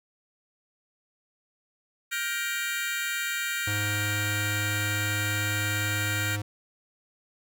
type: chord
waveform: sawtooth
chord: G minor seventh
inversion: third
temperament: just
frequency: 1411.2 / 1568 / 1881.6 / 2352 Hz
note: F6 / G6 / Bb6 / D7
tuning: +18 / 0 / +16 / +2 cents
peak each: -30 dBFS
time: 2.11-6.37 s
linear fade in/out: 20 ms
type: tone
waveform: square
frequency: 103.8 Hz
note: G#2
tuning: in tune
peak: -30 dBFS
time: 3.67-6.42 s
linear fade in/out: 5 ms
effects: none